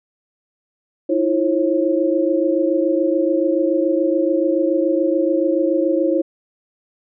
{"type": "tone cluster", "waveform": "sine", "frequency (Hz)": [316.5, 343.5, 541], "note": ["D#4", "F4", "C#5"], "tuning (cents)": [30, -29, -42], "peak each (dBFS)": -19, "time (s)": [1.09, 6.22], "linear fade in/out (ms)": 10, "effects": []}